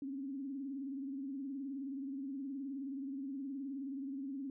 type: tone with vibrato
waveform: sine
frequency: 273 Hz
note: C#4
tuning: 26 cents flat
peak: -39 dBFS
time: 0.02-4.5 s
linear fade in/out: 2 ms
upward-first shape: sine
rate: 19 Hz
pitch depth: 87 cents each way
effects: none